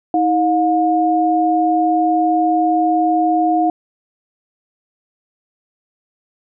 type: tone pair together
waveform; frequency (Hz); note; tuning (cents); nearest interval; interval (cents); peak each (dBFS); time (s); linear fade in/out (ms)
sine; 319 / 716.1; D#4 / F5; +43 / +43; octave + major second; 1400; -16 / -14; 0.14-3.7; 2
effects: none